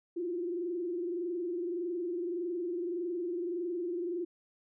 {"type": "tone with frequency modulation", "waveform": "sine", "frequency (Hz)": 349.2, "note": "F4", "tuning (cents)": 0, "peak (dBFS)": -32, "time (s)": [0.16, 4.25], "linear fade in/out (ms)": 10, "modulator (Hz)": 21.7, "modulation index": 0.81, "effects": []}